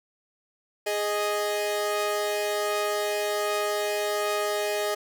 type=tone pair together; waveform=sawtooth; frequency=415.3 / 622.3 Hz; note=G#4 / D#5; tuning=0 / 0 cents; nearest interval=perfect fifth; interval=700 cents; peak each=-24 dBFS; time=0.86-4.95 s; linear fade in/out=10 ms; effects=none